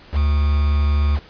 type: tone with quantisation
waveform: triangle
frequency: 72.8 Hz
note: D2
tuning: 15 cents flat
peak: -12 dBFS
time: 0.12-1.2 s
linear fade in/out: 50 ms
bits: 5
effects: pink hiss -45 dBFS RMS until 1.29 s + resampled to 11025 Hz